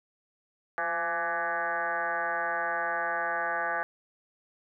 sine tone with frequency modulation, 1174.7 Hz, D6, in tune, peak -27 dBFS, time 0.78-3.83 s, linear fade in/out 0 ms, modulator 165 Hz, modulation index 3.7, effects none

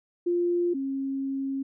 sine tone pair in turn, 349.2 / 271.1 Hz, F4 / C#4, 0 / -38 cents, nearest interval major third, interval 438 cents, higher first, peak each -22 / -27 dBFS, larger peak first, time 0.26-0.74 / 0.74-1.63 s, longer second, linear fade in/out 10 ms, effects none

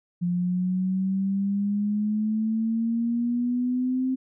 sine exponential sweep, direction up, 174.61 to 261.6 Hz, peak -22 dBFS, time 0.21-4.16 s, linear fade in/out 20 ms, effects none

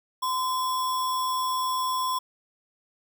sine tone with sample-and-hold, 1028 Hz, C6, 31 cents flat, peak -24 dBFS, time 0.22-2.19 s, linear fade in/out 10 ms, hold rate 4410 Hz, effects none

